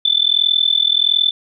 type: tone with amplitude modulation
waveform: sine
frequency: 3520 Hz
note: A7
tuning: in tune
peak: -8 dBFS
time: 0.05-1.31 s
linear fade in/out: 5 ms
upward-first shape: sine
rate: 41.4 Hz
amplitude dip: 95%
effects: none